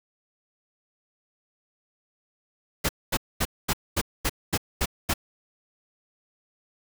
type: noise bursts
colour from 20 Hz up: pink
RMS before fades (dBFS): -24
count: 9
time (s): 2.84-5.139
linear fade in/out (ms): 10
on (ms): 51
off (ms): 230
effects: none